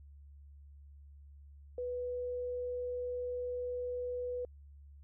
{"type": "tone", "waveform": "sine", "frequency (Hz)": 493.9, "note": "B4", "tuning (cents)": 0, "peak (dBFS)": -35, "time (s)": [1.78, 4.45], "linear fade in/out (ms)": 2, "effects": ["added 71 Hz sine -52 dBFS peak until 5.03 s"]}